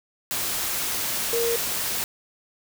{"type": "tone in noise", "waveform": "sine", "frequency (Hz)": 466.2, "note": "A#4", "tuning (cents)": 0, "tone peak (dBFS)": -22, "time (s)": [1.33, 1.56], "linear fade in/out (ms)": 0, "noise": "white", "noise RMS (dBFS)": -27, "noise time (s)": [0.31, 2.04], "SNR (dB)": 2, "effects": []}